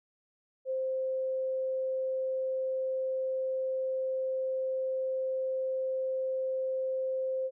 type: tone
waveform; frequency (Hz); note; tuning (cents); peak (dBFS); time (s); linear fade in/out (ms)
sine; 523.3; C5; 0; -29; 0.65-7.51; 50
effects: none